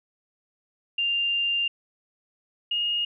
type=tone pair in turn; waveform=sine; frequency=2794 / 2854 Hz; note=F7 / F7; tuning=0 / +37 cents; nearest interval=unison; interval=37 cents; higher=second; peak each=-22 / -23 dBFS; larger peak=first; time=0.98-1.68 / 2.71-3.05 s; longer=first; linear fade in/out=5 ms; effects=none

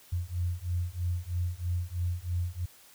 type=beating tone pair; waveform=sine; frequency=86.5 / 89.6 Hz; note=F2 / F2; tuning=-16 / +45 cents; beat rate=3.1 Hz; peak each=-32 / -32 dBFS; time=0.12-2.66 s; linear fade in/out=10 ms; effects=white hiss -56 dBFS RMS until 2.94 s

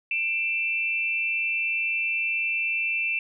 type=tone pair together; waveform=sine; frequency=2371 / 2661 Hz; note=D7 / E7; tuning=+16 / +16 cents; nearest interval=major second; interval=200 cents; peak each=-28 / -25 dBFS; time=0.11-3.19 s; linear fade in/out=2 ms; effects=none

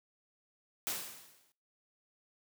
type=noise with exponential decay; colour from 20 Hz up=white; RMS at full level=-34 dBFS; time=0.87-1.52 s; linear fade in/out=0 ms; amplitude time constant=140 ms; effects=noise-tail reverb RT60 0.4 s tail -21 dB re dry + high-pass 100 Hz 12 dB/octave

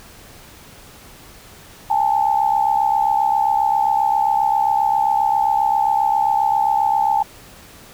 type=tone pair together; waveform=sine; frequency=810.5 / 878 Hz; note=G#5 / A5; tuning=-42 / -4 cents; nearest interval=minor second; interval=138 cents; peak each=-17 dBFS; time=1.9-7.23 s; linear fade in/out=5 ms; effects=pink hiss -43 dBFS RMS until 7.93 s

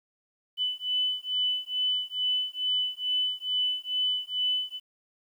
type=beating tone pair; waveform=sine; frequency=2998 / 3000.3 Hz; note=F#7 / F#7; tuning=+22 / +23 cents; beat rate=2.3 Hz; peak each=-29 dBFS; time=0.57-4.8 s; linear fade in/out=50 ms; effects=10-bit

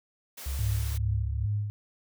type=high-pass noise; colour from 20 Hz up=white; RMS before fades=-42 dBFS; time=0.37-0.98 s; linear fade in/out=10 ms; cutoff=180 Hz; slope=12 dB/octave
type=tone with pitch glide; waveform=sine; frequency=68 to 69.51 Hz; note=C#2 to C#2; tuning=-33 to +5 cents; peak=-29 dBFS; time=0.46-1.46 s; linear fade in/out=5 ms; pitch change=+38 cents; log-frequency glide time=0.81-0.92 s
type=tone with tremolo; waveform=sine; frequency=103.83 Hz; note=G#2; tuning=in tune; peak=-25 dBFS; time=0.59-1.7 s; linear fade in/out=0 ms; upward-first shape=sine; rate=2.4 Hz; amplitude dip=60%
effects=none

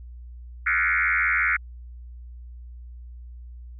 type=tone with frequency modulation; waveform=sine; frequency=1805 Hz; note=A6; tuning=44 cents sharp; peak=-19 dBFS; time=0.66-1.57 s; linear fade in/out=10 ms; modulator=85.6 Hz; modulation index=5.4; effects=added 60 Hz sine -38 dBFS peak until 3.79 s

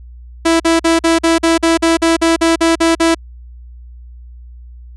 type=tone bursts; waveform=sawtooth; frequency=330.1 Hz; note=E4; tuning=2 cents sharp; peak=-5 dBFS; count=14; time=0.45-3.148 s; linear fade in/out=10 ms; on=150 ms; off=46 ms; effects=added 60 Hz sine -32 dBFS peak until 4.96 s + resampled to 24000 Hz

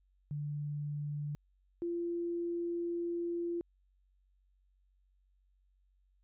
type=tone pair in turn; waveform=sine; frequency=146.83 / 343.3 Hz; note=D3 / F4; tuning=0 / -30 cents; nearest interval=octave + minor third; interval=1470 cents; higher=second; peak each=-35 / -33 dBFS; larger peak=second; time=0.31-1.35 / 1.82-3.61 s; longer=second; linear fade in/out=0 ms; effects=added 47 Hz sine -68 dBFS peak until 6.23 s

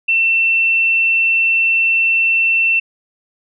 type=tone; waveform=sine; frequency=2690 Hz; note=E7; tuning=34 cents sharp; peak=-11 dBFS; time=0.08-2.8 s; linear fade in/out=10 ms; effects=none

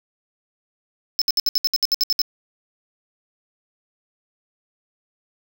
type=tone bursts; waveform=square; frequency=5250 Hz; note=E8; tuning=8 cents flat; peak=-16 dBFS; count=12; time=1.19-2.217 s; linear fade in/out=0 ms; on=26 ms; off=65 ms; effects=none

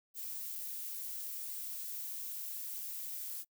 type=noise; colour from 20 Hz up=violet; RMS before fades=-42 dBFS; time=0.14-3.45 s; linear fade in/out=50 ms; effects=noise-tail reverb RT60 0.1 s tail -24 dB re dry

